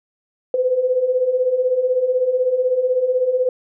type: beating tone pair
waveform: sine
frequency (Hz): 493.9 / 509.9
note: B4 / C5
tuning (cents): 0 / -45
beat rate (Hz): 16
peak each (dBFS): -22 / -16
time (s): 0.54-3.49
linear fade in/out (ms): 2
effects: none